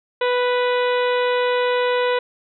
harmonic tone with a mistuned harmonic, 493.9 Hz, B4, in tune, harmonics 1 / 2 / 3 / 4 / 5 / 6 / 7 / 8, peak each -18 / -24 / -28 / -30 / -32 / -34 / -35 / -36 dBFS, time 0.21-2.19 s, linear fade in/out 5 ms, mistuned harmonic 8, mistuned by -29 cents, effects none

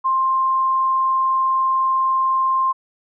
sine tone, 1054 Hz, C6, 12 cents sharp, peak -15 dBFS, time 0.04-2.73 s, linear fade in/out 20 ms, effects none

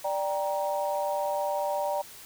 sine chord, G minor, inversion second, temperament just, 588 / 784 / 940.8 Hz, D5 / G5 / Bb5, +2 / 0 / +16 cents, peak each -29 / -32 / -32 dBFS, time 0.04-2.02 s, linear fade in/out 10 ms, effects white hiss -47 dBFS RMS until 2.25 s

